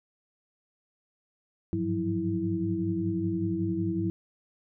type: tone cluster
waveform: sine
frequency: 99.7 / 104.9 / 171.1 / 182.2 / 327.9 Hz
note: G2 / G#2 / F3 / F#3 / E4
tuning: +30 / +18 / -35 / -26 / -9 cents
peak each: -34 / -38 / -37 / -32 / -29 dBFS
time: 1.73-4.1 s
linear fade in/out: 0 ms
effects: none